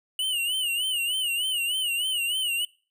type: tone with vibrato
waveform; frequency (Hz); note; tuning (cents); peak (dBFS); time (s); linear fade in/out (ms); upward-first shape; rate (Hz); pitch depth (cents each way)
square; 2915; F#7; -26; -25; 0.19-2.65; 2; sine; 3.3; 110
effects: noise-tail reverb RT60 0.4 s tail -24 dB re dry